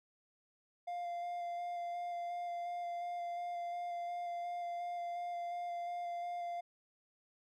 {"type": "tone with vibrato", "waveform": "triangle", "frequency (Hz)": 698.5, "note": "F5", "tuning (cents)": 0, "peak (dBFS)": -36, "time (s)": [0.87, 6.61], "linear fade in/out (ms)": 10, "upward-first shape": "square", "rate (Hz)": 2.8, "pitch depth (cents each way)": 10, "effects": []}